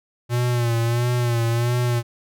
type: tone with vibrato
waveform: square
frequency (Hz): 119.2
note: A#2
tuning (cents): +39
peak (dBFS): -19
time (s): 0.29-2.03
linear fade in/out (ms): 50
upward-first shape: sine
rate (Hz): 1.5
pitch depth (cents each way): 53
effects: none